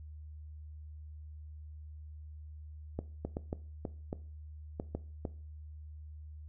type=clicks; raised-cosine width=2 ms; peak=-22 dBFS; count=9; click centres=2.99 / 3.25 / 3.369 / 3.529 / 3.852 / 4.129 / 4.799 / 4.95 / 5.252 s; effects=noise-tail reverb RT60 0.4 s tail -18 dB re dry + added 76 Hz sine -45 dBFS peak until 6.48 s